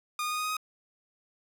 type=tone with pitch steps; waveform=sawtooth; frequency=1221 / 1228.1 / 1235.2 / 1242.3 / 1249.5 / 1256.8 Hz; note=D#6 / D#6 / D#6 / D#6 / D#6 / D#6; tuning=-33 / -23 / -13 / -3 / +7 / +17 cents; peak=-26 dBFS; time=0.19-0.568 s; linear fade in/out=2 ms; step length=63 ms; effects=none